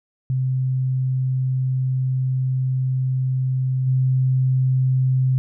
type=tone with level steps; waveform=sine; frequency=130 Hz; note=C3; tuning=11 cents flat; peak=-18 / -15 dBFS; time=0.3-5.38 s; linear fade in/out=0 ms; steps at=3.86 s; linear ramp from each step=20 ms; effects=none